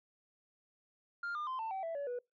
sine tone with pitch steps, 1400 / 1204.8 / 1036.8 / 892.2 / 767.8 / 660.7 / 568.6 / 489.3 Hz, F6 / D6 / C6 / A5 / G5 / E5 / C#5 / B4, +4 / +44 / -16 / +24 / -36 / +4 / +44 / -16 cents, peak -34 dBFS, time 1.23-2.19 s, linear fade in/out 5 ms, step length 120 ms, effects noise-tail reverb RT60 0.2 s tail -26 dB re dry + tanh soft clip ceiling -35 dBFS

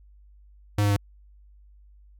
square tone with pitch steps, 103.3 / 102.17 / 101.06 Hz, G#2 / G#2 / G#2, -9 / -28 / -47 cents, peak -20 dBFS, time 0.78-0.966 s, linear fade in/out 5 ms, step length 62 ms, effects added 50 Hz sine -50 dBFS peak until 2.19 s

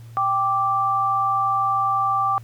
sine tone pair together, 785 / 1172.9 Hz, G5 / D6, +2 / -3 cents, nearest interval perfect fifth, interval 695 cents, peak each -23 / -19 dBFS, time 0.17-2.38 s, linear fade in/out 0 ms, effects added 115 Hz sine -38 dBFS peak until 2.43 s + pink hiss -55 dBFS RMS until 2.43 s

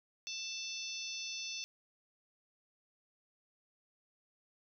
harmonic tone with a mistuned harmonic, 884 Hz, A5, 8 cents sharp, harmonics 3 / 4 / 5 / 6 / 7, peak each -45 / -46 / -47 / -46 / -46 dBFS, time 0.27-1.64 s, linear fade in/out 0 ms, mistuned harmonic 7, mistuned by -43 cents, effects none

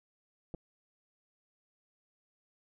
clicks, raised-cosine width 2 ms, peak -29 dBFS, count 2, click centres 0.541 / 0.547 s, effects none

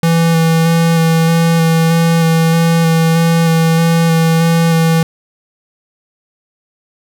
square tone with vibrato, 164.81 Hz, E3, in tune, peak -9 dBFS, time 0.03-5.03 s, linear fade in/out 2 ms, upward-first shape square, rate 1.6 Hz, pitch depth 13 cents each way, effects none

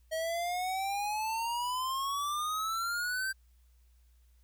square exponential sweep, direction up, 634 to 1572 Hz, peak -32 dBFS, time 0.11-3.33 s, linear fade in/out 20 ms, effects added 60 Hz sine -60 dBFS peak until 4.43 s + white hiss -75 dBFS RMS until 4.43 s

